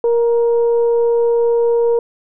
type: tone with frequency modulation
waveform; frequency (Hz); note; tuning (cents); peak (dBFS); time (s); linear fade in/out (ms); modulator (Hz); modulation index
sine; 468.7; A#4; +9; -11; 0.04-1.99; 2; 471; 0.31
effects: none